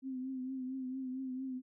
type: tone with vibrato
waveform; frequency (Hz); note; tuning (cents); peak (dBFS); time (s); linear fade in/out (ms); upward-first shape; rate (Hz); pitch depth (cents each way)
sine; 260; C4; -11; -37; 0.02-1.62; 50; triangle; 4.4; 51
effects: none